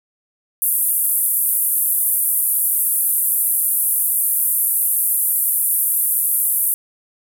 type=band-pass noise; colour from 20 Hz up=white; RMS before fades=-18 dBFS; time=0.62-6.74 s; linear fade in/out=0 ms; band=9800 to 14000 Hz; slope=48 dB/octave; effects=none